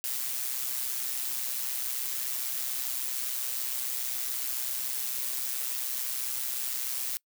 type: noise with amplitude modulation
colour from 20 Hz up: blue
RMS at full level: -30 dBFS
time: 0.04-7.17 s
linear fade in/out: 0 ms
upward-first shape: sine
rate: 127 Hz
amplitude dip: 55%
effects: noise-tail reverb RT60 0.1 s tail -25 dB re dry